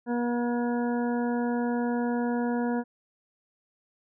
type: harmonic tone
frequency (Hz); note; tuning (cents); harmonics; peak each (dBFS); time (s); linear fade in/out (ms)
240; B3; -49; 1 / 2 / 3 / 4 / 6 / 7; -26 / -32 / -36 / -38 / -42 / -43; 0.06-2.84; 50
effects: none